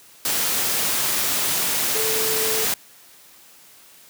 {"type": "tone in noise", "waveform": "sine", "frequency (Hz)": 440, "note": "A4", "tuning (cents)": 0, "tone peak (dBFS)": -26, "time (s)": [1.95, 2.65], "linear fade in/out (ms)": 2, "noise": "white", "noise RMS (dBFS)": -22, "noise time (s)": [0.25, 2.74], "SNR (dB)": -7, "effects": ["white hiss -49 dBFS RMS until 4.09 s", "high-pass 100 Hz 12 dB/octave"]}